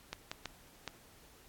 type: clicks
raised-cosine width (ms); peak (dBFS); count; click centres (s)
0.2; -21; 4; 0.13 / 0.315 / 0.457 / 0.877
effects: pink hiss -60 dBFS RMS until 1.48 s + AAC 64 kbps